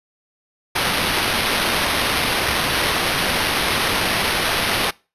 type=noise with sample-and-hold; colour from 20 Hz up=blue; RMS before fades=-20 dBFS; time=0.75-4.91 s; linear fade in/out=10 ms; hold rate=7350 Hz; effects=noise-tail reverb RT60 0.3 s tail -23 dB re dry + resampled to 32000 Hz